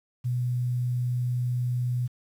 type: tone with quantisation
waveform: sine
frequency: 123.47 Hz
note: B2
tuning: in tune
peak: -24 dBFS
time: 0.24-2.08 s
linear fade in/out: 20 ms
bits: 9
effects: none